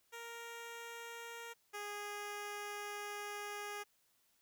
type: tone pair in turn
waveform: 10% pulse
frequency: 466.2 / 412.3 Hz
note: A#4 / G#4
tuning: 0 / -13 cents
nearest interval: major second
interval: 213 cents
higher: first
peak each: -38 / -34 dBFS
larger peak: second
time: 0.12-1.54 / 1.73-3.84 s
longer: second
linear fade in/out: 20 ms
effects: white hiss -75 dBFS RMS until 4.41 s